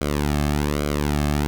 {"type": "tone with flanger", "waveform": "sawtooth", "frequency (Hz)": 73.42, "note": "D2", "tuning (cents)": 0, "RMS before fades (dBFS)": -22, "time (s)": [0.01, 1.47], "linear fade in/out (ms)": 0, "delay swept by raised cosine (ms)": [1.1, 2.1], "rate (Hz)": 1.2, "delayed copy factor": -0.8, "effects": []}